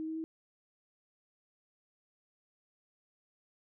sine tone with pitch steps, 316.1 / 318.9 / 321.6 Hz, D#4 / D#4 / E4, +27 / +43 / -43 cents, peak -35 dBFS, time 0-0.24 s, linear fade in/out 0 ms, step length 80 ms, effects none

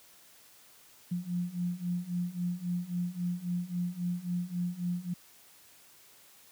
sine beating tone pair, 174.61 / 178.31 Hz, F3 / F3, 0 / +36 cents, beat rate 3.7 Hz, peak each -35 / -33 dBFS, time 1.11-5.14 s, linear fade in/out 10 ms, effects white hiss -58 dBFS RMS until 6.51 s + high-pass 60 Hz 12 dB/octave

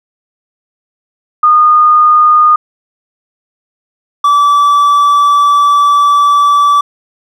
sine / triangle tone pair in turn, 1225 / 1156.2 Hz, D#6 / D6, -27 / -27 cents, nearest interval minor second, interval 100 cents, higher first, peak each -3 dBFS, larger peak neither, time 1.43-2.56 / 4.24-6.81 s, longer second, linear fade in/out 5 ms, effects none

